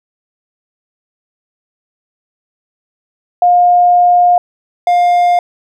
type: tone pair in turn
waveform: sine / triangle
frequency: 710 / 705.9 Hz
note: F5 / F5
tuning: +28 / +18 cents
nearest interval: unison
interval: 10 cents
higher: first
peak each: -5 dBFS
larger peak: neither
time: 3.42-4.38 / 4.87-5.39 s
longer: first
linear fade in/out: 2 ms
effects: none